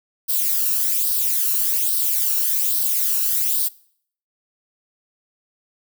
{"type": "noise with flanger", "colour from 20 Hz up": "violet", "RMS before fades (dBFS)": -20, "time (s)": [0.28, 3.69], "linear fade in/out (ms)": 20, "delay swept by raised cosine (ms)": [0.21, 0.73], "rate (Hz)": 1.2, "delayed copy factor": 0.6, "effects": ["noise-tail reverb RT60 0.6 s tail -22 dB re dry"]}